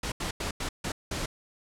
pink noise bursts at uneven times, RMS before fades -32 dBFS, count 6, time 0.03-0.12 / 0.2-0.31 / 0.4-0.51 / 0.6-0.69 / 0.84-0.92 / 1.11-1.26 s, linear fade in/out 5 ms, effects low-pass 9000 Hz 12 dB/octave

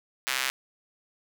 square tone with high-pass filter, 65.41 Hz, C2, in tune, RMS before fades -29 dBFS, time 0.27-0.5 s, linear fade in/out 0 ms, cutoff 1900 Hz, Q 1.1, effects 8-bit

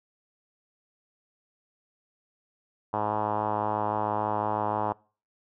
5% pulse tone with low-pass filter, 106.1 Hz, G#2, 38 cents sharp, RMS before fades -28 dBFS, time 2.93-4.93 s, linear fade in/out 10 ms, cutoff 930 Hz, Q 3.2, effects noise-tail reverb RT60 0.4 s tail -24 dB re dry

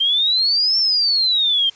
sine exponential two-way sweep, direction up then down, 3136 to 5440 to 3136 Hz, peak -14 dBFS, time 0-1.7 s, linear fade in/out 10 ms, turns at 0.78 s, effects white hiss -48 dBFS RMS until 1.75 s + resampled to 16000 Hz

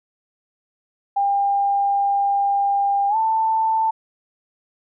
sine tone with pitch glide, 800 to 887.7 Hz, G5 to A5, +35 to +15 cents, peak -16 dBFS, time 1.16-3.91 s, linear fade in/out 10 ms, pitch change +180 cents, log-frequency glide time 3.09-3.16 s, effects none

